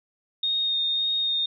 sine tone with vibrato, 3694 Hz, A#7, 16 cents flat, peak -22 dBFS, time 0.43-1.46 s, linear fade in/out 5 ms, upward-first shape sine, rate 1.8 Hz, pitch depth 12 cents each way, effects none

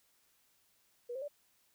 sine tone with pitch steps, 483.2 / 530 / 581.3 Hz, B4 / C5 / D5, -38 / +22 / -18 cents, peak -38 dBFS, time 1.09-1.282 s, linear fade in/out 10 ms, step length 64 ms, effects white hiss -72 dBFS RMS until 1.74 s

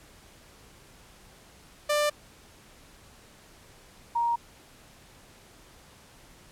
sawtooth / sine tone pair in turn, 593 / 939.2 Hz, D5 / A#5, +17 / +13 cents, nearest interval minor sixth, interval 796 cents, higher second, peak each -19 / -23 dBFS, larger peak first, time 1.89-2.1 / 4.15-4.36 s, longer neither, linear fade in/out 10 ms, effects pink hiss -54 dBFS RMS until 6.51 s + low-pass 12000 Hz 12 dB/octave

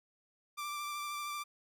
sawtooth tone with vibrato, 1177 Hz, D6, 3 cents sharp, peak -34 dBFS, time 0.57-1.44 s, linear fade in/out 20 ms, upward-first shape sine, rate 13 Hz, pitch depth 18 cents each way, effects none

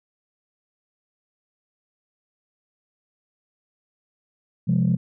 sine chord, F minor, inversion second, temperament equal, 130.81 / 174.61 / 207.7 Hz, C3 / F3 / Ab3, 0 / 0 / 0 cents, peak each -21 / -19 / -23 dBFS, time 4.67-4.97 s, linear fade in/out 20 ms, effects tanh soft clip ceiling -11 dBFS

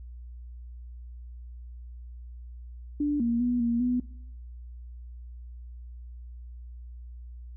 sine tone with pitch steps, 292.6 / 234.5 / 244.4 / 234.8 / 247.5 Hz, D4 / A#3 / B3 / A#3 / B3, -6 / +11 / -18 / +13 / +4 cents, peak -23 dBFS, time 3-4 s, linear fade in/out 5 ms, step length 200 ms, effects noise-tail reverb RT60 0.7 s tail -20 dB re dry + added 60 Hz sine -40 dBFS peak until 7.56 s

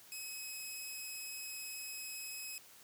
10% pulse tone, 2553 Hz, D#7, 44 cents sharp, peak -34 dBFS, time 0.12-2.58 s, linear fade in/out 0 ms, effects white hiss -59 dBFS RMS until 2.83 s + high-pass 60 Hz 12 dB/octave

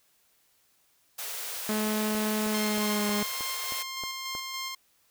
white high-pass noise, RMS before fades -36 dBFS, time 1.18-3.83 s, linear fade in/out 10 ms, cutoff 410 Hz, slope 96 dB/octave
sawtooth tone with pitch glide, 214.2 to 206.8 Hz, A3 to G#3, -46 to -7 cents, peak -23 dBFS, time 1.69-3.23 s, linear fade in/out 2 ms, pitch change -61 cents, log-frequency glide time 2.5-3.11 s
click train, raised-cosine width 1 ms, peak -26 dBFS, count 8, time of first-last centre 2.15-4.351 s, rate 3.18 Hz
10% pulse tone with tremolo, 1060 Hz, C6, 22 cents sharp, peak -24 dBFS, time 2.54-4.75 s, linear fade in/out 5 ms, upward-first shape square, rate 3.5 Hz, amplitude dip 25%
effects white hiss -67 dBFS RMS until 5.1 s

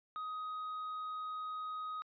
triangle tone, 1255 Hz, D#6, 15 cents sharp, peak -37 dBFS, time 0.16-2.02 s, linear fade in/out 0 ms, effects resampled to 11025 Hz

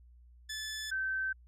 15% pulse / sine tone pair in turn, 1737 / 1545.4 Hz, A6 / G6, -23 / -25 cents, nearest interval major second, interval 202 cents, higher first, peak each -31 / -31 dBFS, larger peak neither, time 0.49-0.91 / 0.91-1.33 s, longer neither, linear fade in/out 10 ms, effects added 60 Hz sine -55 dBFS peak until 1.47 s + resampled to 32000 Hz

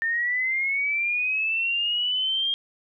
sine linear sweep, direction up, 1800 to 3229 Hz, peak -22 dBFS, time 0.02-2.54 s, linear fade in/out 0 ms, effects none

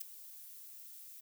violet noise with ADSR envelope, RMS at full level -38 dBFS, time 0-1.21 s, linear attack 13 ms, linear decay 8 ms, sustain -14 dB, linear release 13 ms, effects none

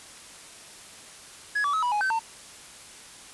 triangle tone with pitch steps, 1678 / 1148 / 1284 / 977 / 835 / 1540 / 901 Hz, G#6 / D6 / E6 / B5 / G#5 / G6 / A5, +17 / -40 / -46 / -19 / +9 / -31 / +41 cents, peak -21 dBFS, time 1.55-2.194 s, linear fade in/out 10 ms, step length 92 ms, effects white hiss -46 dBFS RMS until 3.33 s + resampled to 24000 Hz

